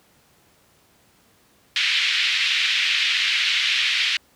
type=band-pass noise; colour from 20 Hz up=white; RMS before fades=-21 dBFS; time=1.76-4.17 s; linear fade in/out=2 ms; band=2000 to 3600 Hz; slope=24 dB/octave; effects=pink hiss -58 dBFS RMS until 4.35 s + high-pass 80 Hz 12 dB/octave